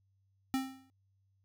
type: tone with exponential decay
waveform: square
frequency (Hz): 264.4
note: C4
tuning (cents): +18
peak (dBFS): -28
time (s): 0.54-0.9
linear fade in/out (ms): 0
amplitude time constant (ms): 77
effects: added 97 Hz sine -70 dBFS peak until 1.44 s